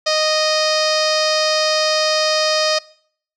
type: tone with low-pass filter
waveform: sawtooth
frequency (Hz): 620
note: D#5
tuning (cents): -6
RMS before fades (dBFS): -17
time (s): 0.06-2.79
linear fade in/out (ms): 10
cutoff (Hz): 5100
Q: 5.2
effects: noise-tail reverb RT60 0.6 s tail -23 dB re dry